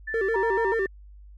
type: tone with pitch glide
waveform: sine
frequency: 1760 to 1795.9 Hz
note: A6 to A6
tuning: 0 to +35 cents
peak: -29 dBFS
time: 0.07-0.87 s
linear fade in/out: 10 ms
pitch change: +35 cents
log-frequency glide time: 0.3-0.69 s
type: tone with vibrato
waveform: triangle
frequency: 419.4 Hz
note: G#4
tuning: 17 cents sharp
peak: -21 dBFS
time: 0.14-0.86 s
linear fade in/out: 2 ms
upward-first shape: square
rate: 6.9 Hz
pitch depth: 140 cents each way
type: tone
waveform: sine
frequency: 940 Hz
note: A#5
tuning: 14 cents sharp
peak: -27 dBFS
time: 0.34-0.74 s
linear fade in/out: 5 ms
effects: added 50 Hz sine -44 dBFS peak until 1.37 s